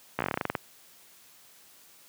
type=slowing click train; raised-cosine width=0.5 ms; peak=-12 dBFS; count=13; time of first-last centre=0.19-0.552 s; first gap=15 ms; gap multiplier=1.12; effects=white hiss -56 dBFS RMS until 2.08 s + high-pass 100 Hz 12 dB/octave